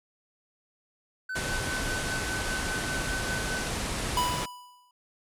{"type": "tone with tremolo", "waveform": "triangle", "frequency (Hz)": 1516, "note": "F#6", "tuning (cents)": 42, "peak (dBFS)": -29, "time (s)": [1.29, 3.68], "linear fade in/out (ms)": 5, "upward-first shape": "sine", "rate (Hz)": 5, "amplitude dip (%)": 60}
{"type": "low-pass noise", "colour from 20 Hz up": "pink", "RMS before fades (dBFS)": -32, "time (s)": [1.35, 4.46], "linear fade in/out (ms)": 10, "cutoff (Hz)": 11000, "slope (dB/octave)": 48}
{"type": "tone with exponential decay", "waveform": "square", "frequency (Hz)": 987.8, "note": "B5", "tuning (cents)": 0, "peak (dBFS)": -23, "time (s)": [4.17, 4.91], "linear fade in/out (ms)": 2, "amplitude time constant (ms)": 160}
{"effects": []}